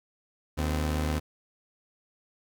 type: tone pair together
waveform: sawtooth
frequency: 76.2 / 256.8 Hz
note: D#2 / C4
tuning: -36 / -32 cents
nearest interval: octave + major sixth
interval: 2104 cents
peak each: -23 / -30 dBFS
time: 0.57-1.2 s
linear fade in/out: 20 ms
effects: none